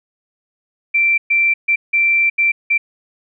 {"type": "tone bursts at uneven times", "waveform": "sine", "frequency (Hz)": 2349, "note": "D7", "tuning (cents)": 0, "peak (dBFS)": -11, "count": 6, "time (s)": [[0.94, 1.18], [1.3, 1.54], [1.68, 1.76], [1.93, 2.3], [2.38, 2.52], [2.7, 2.78]], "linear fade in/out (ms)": 10, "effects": []}